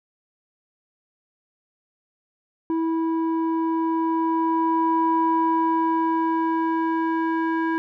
square tone with low-pass filter sweep, 326.3 Hz, E4, 18 cents flat, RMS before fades -22 dBFS, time 2.7-7.78 s, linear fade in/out 0 ms, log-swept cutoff 710 to 1400 Hz, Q 4.4, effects none

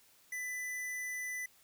square tone, 1996 Hz, B6, 18 cents sharp, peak -38 dBFS, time 0.32-1.46 s, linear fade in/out 5 ms, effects white hiss -65 dBFS RMS until 1.63 s

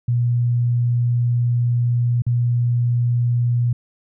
sine tone with dropouts, 120.5 Hz, B2, 42 cents flat, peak -15 dBFS, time 0.08-3.73 s, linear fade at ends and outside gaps 5 ms, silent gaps 2.221-2.265 s, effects none

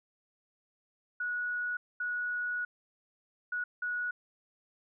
sine tone bursts at uneven times, 1462 Hz, F#6, 21 cents flat, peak -31 dBFS, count 4, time 1.2-1.77 / 2-2.65 / 3.52-3.64 / 3.82-4.11 s, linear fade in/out 5 ms, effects none

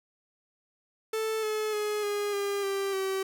45% pulse tone with pitch steps, 440 / 430.2 / 420.6 / 411.2 / 402.1 / 393.1 / 384.4 Hz, A4 / A4 / G#4 / G#4 / G4 / G4 / G4, 0 / -39 / +22 / -17 / +44 / +5 / -34 cents, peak -28 dBFS, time 1.13-3.23 s, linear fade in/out 5 ms, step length 300 ms, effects none

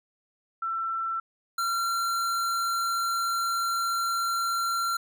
sine / square tone pair in turn, 1341 / 1368.4 Hz, E6 / F6, +29 / -36 cents, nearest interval unison, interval 35 cents, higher second, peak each -27 / -26 dBFS, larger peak second, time 0.62-1.2 / 1.58-4.97 s, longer second, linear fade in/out 5 ms, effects none

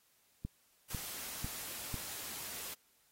click train, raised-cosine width 5 ms, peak -26 dBFS, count 4, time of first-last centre 0.45-1.943 s, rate 2.01 Hz
white noise, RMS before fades -44 dBFS, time 0.9-2.74 s, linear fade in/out 5 ms
effects white hiss -71 dBFS RMS until 3.11 s + AAC 48 kbps

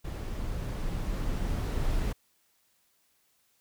brown noise with level ramp, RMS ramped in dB -35 to -28 dBFS, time 0.04-2.13 s, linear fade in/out 10 ms, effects white hiss -70 dBFS RMS until 3.6 s

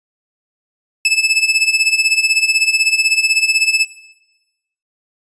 sawtooth tone with tremolo, 2616 Hz, E7, 14 cents flat, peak -5 dBFS, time 1.05-3.85 s, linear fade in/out 2 ms, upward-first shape sine, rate 16 Hz, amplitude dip 80%, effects noise-tail reverb RT60 1.0 s tail -18 dB re dry + resampled to 22050 Hz

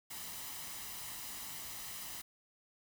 white noise with comb filter, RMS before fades -45 dBFS, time 0.1-2.22 s, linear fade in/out 10 ms, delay 1 ms, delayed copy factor +0.5, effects none

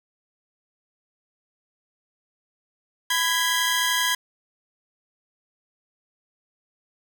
sawtooth tone cluster, 1002 / 1655 / 1974 / 3197 Hz, B5 / G#6 / B6 / G7, +25 / -6 / -1 / +33 cents, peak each -23 / -21 / -26 / -23 dBFS, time 3.1-4.15 s, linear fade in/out 5 ms, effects none

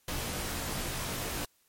pink noise with comb filter, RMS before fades -35 dBFS, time 0.08-1.45 s, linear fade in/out 2 ms, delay 19 ms, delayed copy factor -0.8, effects white hiss -69 dBFS RMS until 1.68 s + MP3 64 kbps

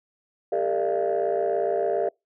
sine tone cluster, 398.4 / 455.7 / 597 / 684 Hz, G4 / A#4 / D5 / F5, +28 / -39 / +28 / -36 cents, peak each -26 dBFS, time 0.52-2.09 s, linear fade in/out 5 ms, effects noise-tail reverb RT60 0.2 s tail -26 dB re dry + tanh soft clip ceiling -16 dBFS

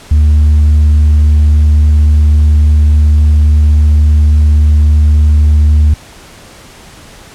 triangle tone with tanh clipping, 75.3 Hz, D2, 44 cents sharp, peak -4 dBFS, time 0.11-5.94 s, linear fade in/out 5 ms, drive 7 dB, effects pink hiss -35 dBFS RMS until 7.34 s + low-pass 10000 Hz 12 dB/octave

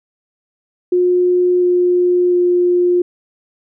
sine tone with pitch steps, 359 / 356.9 / 354.9 Hz, F4 / F4 / F4, +48 / +38 / +28 cents, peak -10 dBFS, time 0.92-3.02 s, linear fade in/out 5 ms, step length 700 ms, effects none

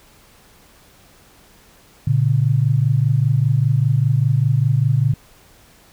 sine tone pair together, 116.54 / 141.58 Hz, A#2 / C#3, 0 / +37 cents, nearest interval minor third, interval 337 cents, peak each -16 dBFS, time 2.07-5.14 s, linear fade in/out 5 ms, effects pink hiss -50 dBFS RMS until 5.92 s

